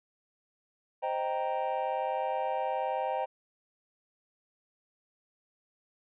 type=chord; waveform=triangle; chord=C minor seventh; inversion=none; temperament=equal; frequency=523.3 / 622.3 / 784 / 932.3 Hz; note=C5 / Eb5 / G5 / Bb5; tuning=0 / 0 / 0 / 0 cents; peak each=-33 / -34 / -31 / -34 dBFS; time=1.02-3.26 s; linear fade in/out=20 ms; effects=resampled to 8000 Hz